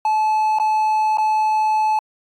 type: tone with dropouts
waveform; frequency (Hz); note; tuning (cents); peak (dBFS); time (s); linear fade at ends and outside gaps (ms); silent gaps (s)
triangle; 864; A5; -32; -13; 0.05-1.99; 2; 0.587-0.598 / 1.173-1.182
effects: AAC 64 kbps